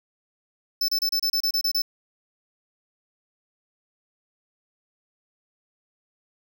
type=tone bursts; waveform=square; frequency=5274 Hz; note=E8; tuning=in tune; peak=-21 dBFS; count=10; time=0.81-1.82 s; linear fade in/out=5 ms; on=74 ms; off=30 ms; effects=none